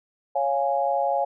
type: chord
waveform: sine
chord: Db major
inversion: none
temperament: equal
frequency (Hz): 554.4 / 698.5 / 830.6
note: Db5 / F5 / Ab5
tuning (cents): 0 / 0 / 0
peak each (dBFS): -25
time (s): 0.35-1.25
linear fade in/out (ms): 10
effects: none